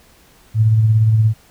sine tone with tremolo, 110 Hz, A2, in tune, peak -8 dBFS, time 0.54-1.34 s, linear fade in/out 50 ms, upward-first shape sine, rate 17 Hz, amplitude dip 35%, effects pink hiss -50 dBFS RMS until 1.5 s

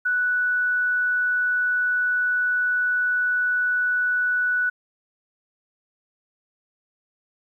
sine tone, 1480 Hz, F#6, in tune, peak -19 dBFS, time 0.05-4.7 s, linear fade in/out 10 ms, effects 10-bit

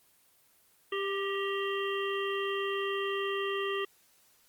harmonic tone with a mistuned harmonic, 395.4 Hz, G4, 15 cents sharp, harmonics 1 / 3 / 5 / 7 / 8, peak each -32 / -37 / -39 / -40 / -41 dBFS, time 0.92-3.85 s, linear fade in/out 5 ms, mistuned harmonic 5, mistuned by -48 cents, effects white hiss -65 dBFS RMS until 4.48 s + Opus 24 kbps

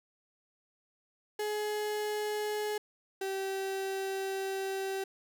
35% pulse tone pair in turn, 421.5 / 386.3 Hz, G#4 / G4, +26 / -25 cents, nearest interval major second, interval 151 cents, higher first, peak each -30 / -31 dBFS, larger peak first, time 1.39-2.78 / 3.21-5.04 s, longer second, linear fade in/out 5 ms, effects none

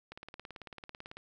click train, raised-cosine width 0.3 ms, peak -29 dBFS, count 20, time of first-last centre 0.12-1.17 s, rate 18.1 Hz, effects none

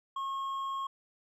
sine tone with hard clipping, 1085 Hz, C#6, 37 cents flat, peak -34 dBFS, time 0.16-0.87 s, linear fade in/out 5 ms, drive 4 dB, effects none

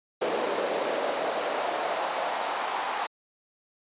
brown noise with high-pass filter sweep, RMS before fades -29 dBFS, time 0.21-3.07 s, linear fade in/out 10 ms, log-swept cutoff 460 to 910 Hz, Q 2.2, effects high-pass 200 Hz 12 dB/octave + resampled to 8000 Hz

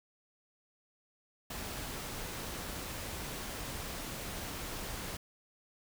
pink noise, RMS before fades -41 dBFS, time 1.5-5.17 s, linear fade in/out 5 ms, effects none

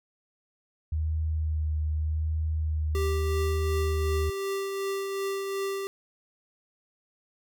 sine tone with vibrato, 77.78 Hz, D#2, in tune, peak -25 dBFS, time 0.92-4.3 s, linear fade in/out 5 ms, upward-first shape sine, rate 0.84 Hz, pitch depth 21 cents each way
square tone with tremolo, 392 Hz, G4, in tune, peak -28 dBFS, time 2.95-5.87 s, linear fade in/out 0 ms, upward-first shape triangle, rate 2.7 Hz, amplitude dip 35%
effects none

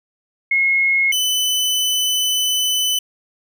sine / sawtooth tone pair in turn, 2165 / 3009 Hz, C#7 / F#7, -41 / +28 cents, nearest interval tritone, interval 569 cents, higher second, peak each -13 dBFS, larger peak neither, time 0.51-1.12 / 1.12-2.99 s, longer second, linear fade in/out 5 ms, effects none

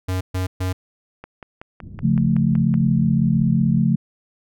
square tone bursts, 92.5 Hz, F#2, in tune, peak -21 dBFS, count 3, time 0.08-0.73 s, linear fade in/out 10 ms, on 130 ms, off 130 ms
click train, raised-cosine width 0.5 ms, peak -21 dBFS, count 9, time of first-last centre 1.24-2.741 s, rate 5.33 Hz
white low-pass noise, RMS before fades -35 dBFS, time 1.8-3.87 s, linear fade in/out 50 ms, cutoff 200 Hz, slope 24 dB/octave
sine chord, Db augmented, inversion none, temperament equal, 138.59 / 174.61 / 220 Hz, Db3 / F3 / A3, 0 / 0 / 0 cents, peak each -19 dBFS, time 2.03-3.96 s, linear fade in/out 10 ms
effects none

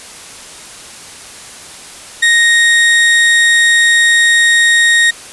35% pulse tone, 1864.7 Hz, A#6, in tune, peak -5 dBFS, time 2.22-5.11 s, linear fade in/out 10 ms, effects white hiss -32 dBFS RMS until 5.32 s + resampled to 24000 Hz

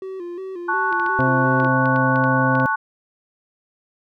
triangle tone with vibrato, 364 Hz, F#4, 28 cents flat, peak -26 dBFS, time 0.02-1.67 s, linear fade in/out 2 ms, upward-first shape square, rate 2.8 Hz, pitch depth 76 cents each way
sine chord, F# minor, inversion first, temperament equal, 880 / 1108.7 / 1480 Hz, A5 / C#6 / F#6, 0 / 0 / 0 cents, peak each -23 / -23 / -21 dBFS, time 0.68-2.76 s, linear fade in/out 10 ms
clicks, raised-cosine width 0.3 ms, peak -20 dBFS, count 12, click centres 0.927 / 0.998 / 1.063 / 1.205 / 1.601 / 1.647 / 1.857 / 1.961 / 2.159 / 2.24 / 2.553 / 2.6 s
harmonic tone, 131 Hz, C3, 2 cents sharp, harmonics 1 / 2 / 4 / 5, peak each -21 / -21 / -24 / -29 dBFS, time 1.19-2.66 s, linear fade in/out 0 ms
effects none

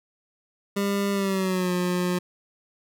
25% pulse tone with pitch glide, 200.1 to 179.3 Hz, G3 to F3, +36 to +46 cents, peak -19 dBFS, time 0.76-2.19 s, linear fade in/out 10 ms, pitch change -190 cents, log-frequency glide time 1.12-1.72 s, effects none

